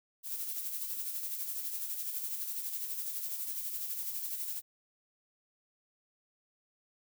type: noise with tremolo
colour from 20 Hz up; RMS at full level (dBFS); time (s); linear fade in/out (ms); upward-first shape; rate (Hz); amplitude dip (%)
violet; -36; 0.23-4.62; 50; sine; 12; 45
effects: none